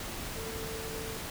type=tone in noise; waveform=sine; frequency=445.9 Hz; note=A4; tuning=23 cents sharp; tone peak=-41 dBFS; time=0.36-1.17 s; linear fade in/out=2 ms; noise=pink; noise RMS=-39 dBFS; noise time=0-1.3 s; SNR=-5 dB; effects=none